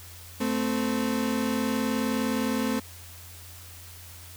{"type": "tone pair together", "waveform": "35% pulse", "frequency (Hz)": [220, 259.6], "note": ["A3", "C4"], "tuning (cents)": [0, -13], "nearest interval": "minor third", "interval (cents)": 287, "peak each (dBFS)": -26, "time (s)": [0.4, 2.8], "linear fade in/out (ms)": 10, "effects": ["added 87 Hz sine -46 dBFS peak until 4.36 s", "white hiss -47 dBFS RMS until 4.36 s"]}